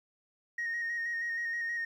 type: tone with vibrato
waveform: sine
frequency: 1864.7 Hz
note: A#6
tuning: in tune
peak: -30 dBFS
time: 0.58-1.85 s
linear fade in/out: 5 ms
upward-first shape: square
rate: 6.3 Hz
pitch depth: 19 cents each way
effects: tanh soft clip ceiling -29 dBFS + 11-bit